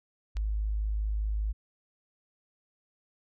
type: tone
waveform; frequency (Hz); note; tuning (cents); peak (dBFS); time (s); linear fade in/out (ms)
sine; 52.5; G#1; +19; -27; 0.35-1.53; 20
type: click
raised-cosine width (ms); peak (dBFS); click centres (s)
0.2; -27; 0.369
effects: none